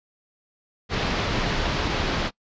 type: low-pass noise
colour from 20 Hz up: pink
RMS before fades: -25 dBFS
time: 0.89-2.31 s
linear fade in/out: 50 ms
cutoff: 4800 Hz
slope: 24 dB/octave
effects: noise-tail reverb RT60 0.1 s tail -24 dB re dry + resampled to 16000 Hz